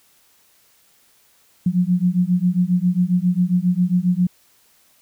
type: beating tone pair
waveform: sine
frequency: 175.7 / 183.1 Hz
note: F3 / F#3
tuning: +11 / -18 cents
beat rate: 7.4 Hz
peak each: -18 dBFS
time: 1.66-4.27 s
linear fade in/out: 5 ms
effects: white hiss -57 dBFS RMS until 5.01 s